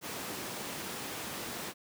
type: high-pass noise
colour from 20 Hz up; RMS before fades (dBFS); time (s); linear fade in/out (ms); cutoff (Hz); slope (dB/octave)
pink; -40; 0.01-1.74; 50; 170; 12
effects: none